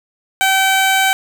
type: tone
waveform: 15% pulse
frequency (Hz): 769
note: G5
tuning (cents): -33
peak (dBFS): -5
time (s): 0.41-1.13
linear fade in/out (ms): 0
effects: 7-bit